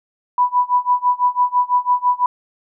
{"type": "tone with tremolo", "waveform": "sine", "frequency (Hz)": 987.8, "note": "B5", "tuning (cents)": 0, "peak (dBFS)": -10, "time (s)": [0.38, 2.26], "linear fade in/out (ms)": 2, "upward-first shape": "sine", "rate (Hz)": 6, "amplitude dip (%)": 95, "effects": []}